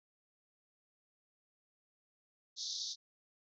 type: band-pass noise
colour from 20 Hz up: pink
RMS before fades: -41 dBFS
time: 2.56-2.96 s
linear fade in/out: 50 ms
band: 3600 to 6300 Hz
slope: 96 dB/octave
effects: none